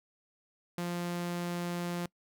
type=tone; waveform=sawtooth; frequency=174.4 Hz; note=F3; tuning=2 cents flat; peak=-29 dBFS; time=0.78-2.06 s; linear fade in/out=2 ms; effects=noise-tail reverb RT60 0.1 s tail -24 dB re dry